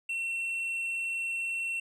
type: tone with tanh clipping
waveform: triangle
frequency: 2711 Hz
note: E7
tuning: 48 cents sharp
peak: -31 dBFS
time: 0.09-1.8 s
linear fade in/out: 5 ms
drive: 8 dB
effects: none